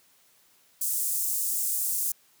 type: high-pass noise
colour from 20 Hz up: pink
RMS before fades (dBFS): -28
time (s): 0.81-2.12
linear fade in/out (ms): 5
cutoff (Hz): 7900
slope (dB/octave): 24
effects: white hiss -62 dBFS RMS until 2.4 s + high-pass 80 Hz 12 dB/octave